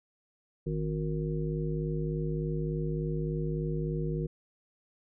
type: harmonic tone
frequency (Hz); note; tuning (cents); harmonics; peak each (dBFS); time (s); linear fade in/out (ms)
51.7; G#1; -7; 1 / 3 / 5 / 7 / 9; -37 / -31 / -42 / -37 / -39; 0.66-4.27; 10
effects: none